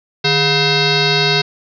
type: tone with frequency modulation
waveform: sine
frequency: 2100 Hz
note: C7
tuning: 6 cents sharp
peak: -11 dBFS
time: 0.24-1.42 s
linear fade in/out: 10 ms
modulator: 563 Hz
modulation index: 4.7
effects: none